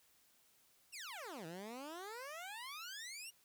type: exponential two-way sweep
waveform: 15% pulse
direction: down then up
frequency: 2900 to 156.4 to 2900 Hz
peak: -40 dBFS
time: 0.92-3.31 s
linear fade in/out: 20 ms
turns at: 1.46 s
effects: white hiss -71 dBFS RMS until 3.44 s